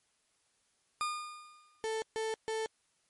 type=tone with exponential decay; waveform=40% pulse; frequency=1215 Hz; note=D#6; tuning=42 cents flat; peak=-29 dBFS; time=1.01-1.84 s; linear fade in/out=0 ms; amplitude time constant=180 ms
type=tone bursts; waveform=35% pulse; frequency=441.9 Hz; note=A4; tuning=7 cents sharp; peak=-31 dBFS; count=3; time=1.84-2.66 s; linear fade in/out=0 ms; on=180 ms; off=140 ms
effects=white hiss -74 dBFS RMS until 3.09 s + MP3 48 kbps